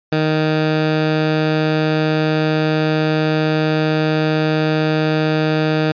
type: tone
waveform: 15% pulse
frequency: 155.56 Hz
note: D#3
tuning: in tune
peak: -8 dBFS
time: 0.12-5.92 s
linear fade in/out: 5 ms
effects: resampled to 11025 Hz